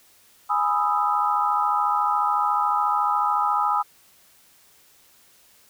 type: chord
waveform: sine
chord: E major seventh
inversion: first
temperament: equal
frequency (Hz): 830.6 / 987.8 / 1244.5 / 1318.5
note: G#5 / B5 / D#6 / E6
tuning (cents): 0 / 0 / 0 / 0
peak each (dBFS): -24 / -26 / -23 / -27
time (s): 0.49-3.83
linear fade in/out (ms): 20
effects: white hiss -56 dBFS RMS until 5.69 s